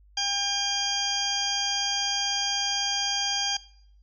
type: harmonic tone with a mistuned harmonic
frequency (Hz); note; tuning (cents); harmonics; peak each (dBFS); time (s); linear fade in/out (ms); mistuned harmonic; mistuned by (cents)
802; G5; +39; 1 / 2 / 3 / 4 / 6 / 7 / 8; -34 / -37 / -38 / -29 / -28 / -36 / -34; 0.17-3.57; 5; 7; +29
effects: noise-tail reverb RT60 0.7 s tail -21 dB re dry + added 50 Hz sine -53 dBFS peak until 4.02 s